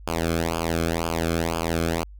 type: tone with flanger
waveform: sawtooth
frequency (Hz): 82.9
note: E2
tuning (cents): +10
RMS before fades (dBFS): -25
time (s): 0.07-2.04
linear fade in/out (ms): 5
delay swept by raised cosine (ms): 0.51 to 1.08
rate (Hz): 2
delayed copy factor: -0.95
effects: added 50 Hz sine -40 dBFS peak until 2.19 s